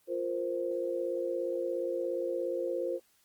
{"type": "chord", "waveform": "sine", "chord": "F suspended fourth", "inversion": "none", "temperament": "equal", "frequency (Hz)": [349.2, 466.2, 523.3], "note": ["F4", "Bb4", "C5"], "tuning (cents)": [0, 0, 0], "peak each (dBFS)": [-35, -37, -33], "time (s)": [0.07, 3], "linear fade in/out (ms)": 50, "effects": ["white hiss -68 dBFS RMS until 3.24 s", "Opus 24 kbps"]}